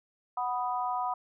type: chord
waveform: sine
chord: B major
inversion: second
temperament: equal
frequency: 740 / 987.8 / 1244.5 Hz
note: F#5 / B5 / D#6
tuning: 0 / 0 / 0 cents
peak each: -32 / -32 / -36 dBFS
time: 0.37-1.14 s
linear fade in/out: 5 ms
effects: none